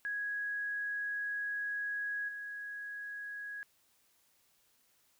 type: tone with level steps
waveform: sine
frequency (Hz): 1661.2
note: G#6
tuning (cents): 0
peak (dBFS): -34 / -40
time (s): 0.05-3.63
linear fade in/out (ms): 0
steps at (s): 2.28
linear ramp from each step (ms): 10
effects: white hiss -71 dBFS RMS until 5.19 s